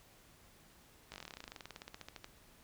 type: slowing click train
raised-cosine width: 0.2 ms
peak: -29 dBFS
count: 27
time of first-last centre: 1.12-2.244 s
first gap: 19 ms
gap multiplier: 1.06
effects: pink hiss -63 dBFS RMS until 2.63 s